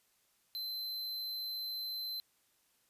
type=tone; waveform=square; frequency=4077 Hz; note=C8; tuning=46 cents flat; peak=-38 dBFS; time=0.55-2.2 s; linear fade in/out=0 ms; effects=white hiss -73 dBFS RMS until 2.89 s + resampled to 32000 Hz